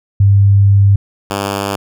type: tone pair in turn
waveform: sine / 5% pulse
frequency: 99.6 / 99.6 Hz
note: G2 / G2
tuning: +28 / +28 cents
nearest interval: unison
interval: 0 cents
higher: neither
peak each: -5 dBFS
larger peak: neither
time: 0.2-0.96 / 1.3-1.76 s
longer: first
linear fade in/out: 5 ms
effects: none